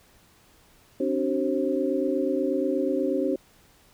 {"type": "tone cluster", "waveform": "sine", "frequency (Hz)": [268.3, 296.6, 378.2, 533], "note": ["C4", "D4", "F#4", "C5"], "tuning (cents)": [44, 17, 38, 32], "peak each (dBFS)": -28, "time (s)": [1, 3.36], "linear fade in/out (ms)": 5, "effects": ["pink hiss -58 dBFS RMS until 3.93 s"]}